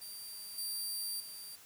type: tone with level steps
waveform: 15% pulse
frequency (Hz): 4699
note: D8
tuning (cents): 0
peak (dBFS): -38 / -30 / -39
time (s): 0.01-1.56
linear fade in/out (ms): 10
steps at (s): 0.58 / 1.2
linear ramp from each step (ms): 2
effects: white hiss -57 dBFS RMS until 1.65 s

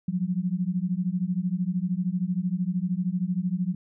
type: beating tone pair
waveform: sine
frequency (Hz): 174.61 / 187.61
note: F3 / F#3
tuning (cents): 0 / +24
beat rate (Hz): 13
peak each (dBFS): -27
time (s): 0.08-3.75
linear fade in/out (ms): 5
effects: none

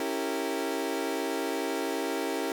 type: chord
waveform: 30% pulse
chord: C# diminished seventh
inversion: none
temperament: equal with one note detuned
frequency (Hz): 277.2 / 329.6 / 392 / 461.1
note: C#4 / E4 / G4 / Bb4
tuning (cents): 0 / 0 / 0 / -19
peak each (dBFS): -32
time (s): 0-2.52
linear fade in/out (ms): 2
effects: none

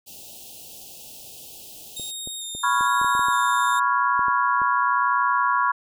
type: band-stop noise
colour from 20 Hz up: white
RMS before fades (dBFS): -42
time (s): 0.06-2.12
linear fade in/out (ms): 20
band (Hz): 860 to 2600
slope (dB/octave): 96
type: tone with vibrato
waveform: 20% pulse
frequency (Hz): 3689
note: A#7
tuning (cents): -19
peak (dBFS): -25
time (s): 1.96-3.8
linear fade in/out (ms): 10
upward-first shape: square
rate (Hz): 1.1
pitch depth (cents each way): 15
type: clicks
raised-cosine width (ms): 2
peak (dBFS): -25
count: 12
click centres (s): 1.997 / 2.274 / 2.55 / 2.809 / 3.015 / 3.046 / 3.151 / 3.194 / 3.285 / 4.193 / 4.283 / 4.618
type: chord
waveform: sine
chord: C# dominant seventh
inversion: third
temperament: equal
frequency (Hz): 987.8 / 1108.7 / 1396.9 / 1661.2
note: B5 / C#6 / E#6 / G#6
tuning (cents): 0 / 0 / 0 / 0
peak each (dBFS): -22 / -22 / -25 / -28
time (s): 2.63-5.72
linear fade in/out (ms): 10
effects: none

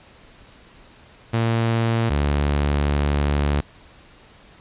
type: tone pair in turn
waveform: sawtooth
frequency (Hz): 114.7 / 72.26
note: A#2 / D2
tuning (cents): -28 / -27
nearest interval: minor sixth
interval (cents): 799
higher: first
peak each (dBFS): -14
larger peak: neither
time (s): 1.33-2.1 / 2.1-3.61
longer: second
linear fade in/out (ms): 10
effects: pink hiss -49 dBFS RMS until 4.6 s + resampled to 8000 Hz

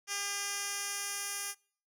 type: tone with band-pass filter sweep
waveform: 10% pulse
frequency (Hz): 402.4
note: G4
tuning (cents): +45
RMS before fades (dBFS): -37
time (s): 0.07-1.55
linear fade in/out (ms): 50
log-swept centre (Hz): 6000 to 9500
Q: 0.97
effects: noise-tail reverb RT60 0.5 s tail -25 dB re dry

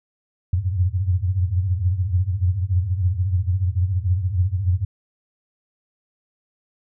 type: tone cluster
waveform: sine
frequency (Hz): 86.1 / 89.2 / 92.8 / 107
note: F2 / F2 / F#2 / A2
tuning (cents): -24 / +37 / +6 / -48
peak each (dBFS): -24 / -28 / -20 / -28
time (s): 0.53-4.85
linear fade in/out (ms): 5
effects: none

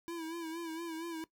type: tone with vibrato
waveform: square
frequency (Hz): 330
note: E4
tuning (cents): +2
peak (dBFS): -39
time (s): 0.08-1.24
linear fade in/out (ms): 0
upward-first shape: sine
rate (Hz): 4.3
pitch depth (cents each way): 62
effects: noise-tail reverb RT60 0.1 s tail -17 dB re dry

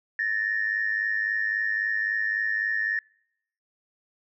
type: tone pair together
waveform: sine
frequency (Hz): 1744 / 1847.7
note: A6 / A#6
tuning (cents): -16 / -16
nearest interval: minor second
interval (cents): 100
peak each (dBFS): -26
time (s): 0.19-2.99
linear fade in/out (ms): 2
effects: noise-tail reverb RT60 0.7 s tail -26 dB re dry + tanh soft clip ceiling -16 dBFS

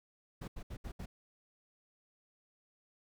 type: noise bursts at uneven times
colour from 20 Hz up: brown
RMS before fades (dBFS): -43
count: 5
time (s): 0.41-0.48 / 0.56-0.63 / 0.7-0.77 / 0.84-0.92 / 0.99-1.06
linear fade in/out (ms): 10
effects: none

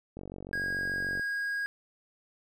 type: click train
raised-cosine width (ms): 2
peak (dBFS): -28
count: 49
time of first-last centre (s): 0.17-1.196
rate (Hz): 46.8
type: tone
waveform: triangle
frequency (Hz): 1638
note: G#6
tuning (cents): -24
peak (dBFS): -28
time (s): 0.53-1.66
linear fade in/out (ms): 0
effects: none

